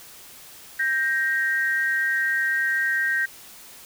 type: tone pair together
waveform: sine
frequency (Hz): 1576 / 1874.2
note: G6 / A#6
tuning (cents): +9 / +9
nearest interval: minor third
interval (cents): 300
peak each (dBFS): -23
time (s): 0.79-3.26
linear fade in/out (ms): 10
effects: white hiss -45 dBFS RMS until 3.85 s